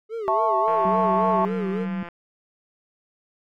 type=tone with vibrato; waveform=triangle; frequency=418.9 Hz; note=G#4; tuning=15 cents sharp; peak=-25 dBFS; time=0.09-1.87 s; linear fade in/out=50 ms; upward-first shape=sine; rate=3.6 Hz; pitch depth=170 cents each way
type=harmonic tone; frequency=220 Hz; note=A3; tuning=in tune; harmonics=3 / 4 / 5; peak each=-23 / -23 / -23 dBFS; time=0.28-1.45 s; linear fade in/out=0 ms
type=click train; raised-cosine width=0.5 ms; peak=-23 dBFS; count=243; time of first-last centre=0.68-2.087 s; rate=172 Hz
type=tone; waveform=sine; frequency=189.1 Hz; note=F#3; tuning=38 cents sharp; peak=-25 dBFS; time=0.85-2.03 s; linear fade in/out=2 ms
effects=none